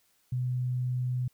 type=tone; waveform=sine; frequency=125.6 Hz; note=B2; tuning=30 cents sharp; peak=-27 dBFS; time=0.32-1.28 s; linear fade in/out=5 ms; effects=white hiss -69 dBFS RMS until 1.33 s